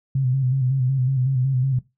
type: tone with vibrato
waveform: sine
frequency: 130.81 Hz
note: C3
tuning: in tune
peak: -17 dBFS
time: 0.15-1.79 s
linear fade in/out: 5 ms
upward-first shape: square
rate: 5.4 Hz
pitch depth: 55 cents each way
effects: noise-tail reverb RT60 0.2 s tail -17 dB re dry